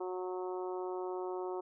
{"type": "harmonic tone", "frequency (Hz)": 183.4, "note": "F#3", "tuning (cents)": -15, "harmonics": [2, 3, 4, 5, 6, 7], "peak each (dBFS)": [-37, -47, -45, -46, -50, -54], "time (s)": [0, 1.61], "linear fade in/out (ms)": 10, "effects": []}